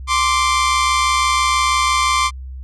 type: tone pair together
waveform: sawtooth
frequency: 1046.5 / 1172.5 Hz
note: C6 / D6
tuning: 0 / -3 cents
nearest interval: major second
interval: 197 cents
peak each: -13 dBFS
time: 0.07-2.31 s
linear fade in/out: 50 ms
effects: added 65 Hz sine -28 dBFS peak until 2.63 s + resampled to 22050 Hz